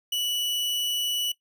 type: tone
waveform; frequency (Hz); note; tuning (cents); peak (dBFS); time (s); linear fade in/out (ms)
40% pulse; 2953; F#7; -4; -24; 0.12-1.32; 5
effects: noise-tail reverb RT60 0.1 s tail -17 dB re dry